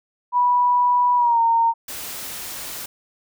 sine tone with pitch glide, 980 to 919.7 Hz, B5 to A#5, -14 to -24 cents, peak -14 dBFS, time 0.32-1.74 s, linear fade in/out 50 ms, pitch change -110 cents, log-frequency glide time 1.16-1.4 s
white noise, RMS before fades -32 dBFS, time 1.88-2.86 s, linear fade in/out 5 ms
effects none

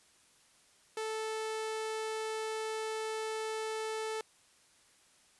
sawtooth tone, 438.7 Hz, A4, 5 cents flat, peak -31 dBFS, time 0.97-4.21 s, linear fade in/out 2 ms, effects white hiss -65 dBFS RMS until 5.39 s + resampled to 24000 Hz

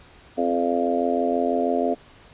harmonic tone with a mistuned harmonic, 86.2 Hz, F2, 22 cents flat, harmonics 3 / 4 / 5 / 6 / 7 / 8, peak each -25 / -30 / -26 / -31 / -27 / -25 dBFS, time 0.37-1.95 s, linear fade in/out 20 ms, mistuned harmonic 3, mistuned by +19 cents, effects pink hiss -50 dBFS RMS until 2.33 s + resampled to 8000 Hz

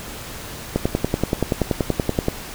click train, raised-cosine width 2 ms, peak -4 dBFS, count 17, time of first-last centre 0.76-2.284 s, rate 10.5 Hz, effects pink hiss -34 dBFS RMS until 2.54 s

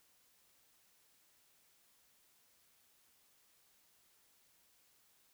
silence, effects white hiss -71 dBFS RMS until 5.33 s

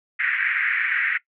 pink band-pass noise, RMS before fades -23 dBFS, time 0.19-1.18 s, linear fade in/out 10 ms, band 1600 to 2200 Hz, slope 48 dB/octave, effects noise-tail reverb RT60 0.1 s tail -19 dB re dry

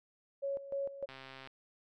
sine tone with tremolo, 554.4 Hz, C#5, in tune, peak -33 dBFS, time 0.42-1.06 s, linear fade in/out 20 ms, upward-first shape square, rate 3.3 Hz, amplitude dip 75%
click train, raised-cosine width 0.3 ms, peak -33 dBFS, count 52, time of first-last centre 1.09-1.473 s, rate 133 Hz
effects none

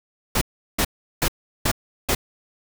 pink noise bursts, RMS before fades -20 dBFS, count 5, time 0.35-2.15 s, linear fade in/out 5 ms, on 64 ms, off 370 ms, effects none

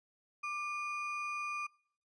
triangle ring-modulated tone, 1813 Hz, A#6, 49 cents flat, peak -31 dBFS, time 0.43-1.67 s, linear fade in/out 10 ms, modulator 629 Hz, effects noise-tail reverb RT60 0.6 s tail -24 dB re dry + resampled to 22050 Hz

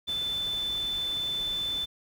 sine tone in noise, 3520 Hz, A7, in tune, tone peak -28 dBFS, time 0.07-1.86 s, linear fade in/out 20 ms, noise pink, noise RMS -44 dBFS, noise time 0.07-1.86 s, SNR +13 dB, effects none

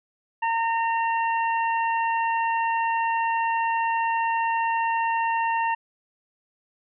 harmonic tone, 915 Hz, A#5, 32 cents flat, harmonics 1 / 2 / 3, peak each -22 / -30 / -33 dBFS, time 0.42-5.75 s, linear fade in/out 10 ms, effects none

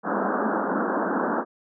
pink band-pass noise, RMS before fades -25 dBFS, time 0.03-1.45 s, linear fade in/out 50 ms, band 190 to 1600 Hz, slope 96 dB/octave, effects none

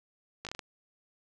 slowing click train, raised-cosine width 0.2 ms, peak -21 dBFS, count 6, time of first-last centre 0.45-0.592 s, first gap 17 ms, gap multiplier 1.26, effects none

